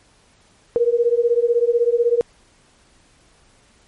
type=beating tone pair; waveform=sine; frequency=466.2 / 482.2 Hz; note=A#4 / B4; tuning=0 / -41 cents; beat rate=16 Hz; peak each=-17 dBFS; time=0.76-2.21 s; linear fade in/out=0 ms; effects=pink hiss -55 dBFS RMS until 3.87 s + MP3 48 kbps

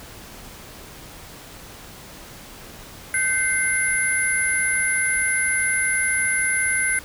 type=tone cluster; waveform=sine; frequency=1537 / 2092 / 10940 Hz; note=G6 / C7 / F9; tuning=-35 / -1 / -37 cents; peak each=-23 dBFS; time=3.14-6.99 s; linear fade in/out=2 ms; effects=pink hiss -41 dBFS RMS until 7.04 s

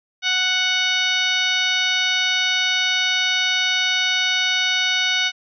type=harmonic tone; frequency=740 Hz; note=F#5; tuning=in tune; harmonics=1 / 2 / 3 / 4 / 5 / 6 / 7 / 8; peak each=-34 / -24 / -23 / -23 / -23 / -31 / -35 / -31 dBFS; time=0.22-5.32 s; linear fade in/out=50 ms; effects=none

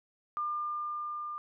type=tone with level ramp; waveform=sine; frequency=1200 Hz; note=D6; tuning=37 cents sharp; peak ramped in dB=-30 to -36 dBFS; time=0.37-1.38 s; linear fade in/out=0 ms; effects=none

